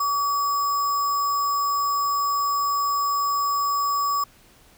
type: tone with sample-and-hold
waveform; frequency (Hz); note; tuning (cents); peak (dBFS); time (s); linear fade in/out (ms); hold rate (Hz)
sine; 1142; D6; -49; -20; 0-4.24; 5; 6300
effects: pink hiss -54 dBFS RMS until 4.77 s